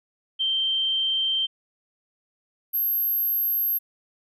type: tone pair in turn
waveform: sine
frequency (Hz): 3136 / 12544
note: G7 / G9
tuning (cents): 0 / 0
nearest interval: 2 octaves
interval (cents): 2400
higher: second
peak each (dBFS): -21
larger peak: neither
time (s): 0.39-1.47 / 2.73-3.79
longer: first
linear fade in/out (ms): 20
effects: none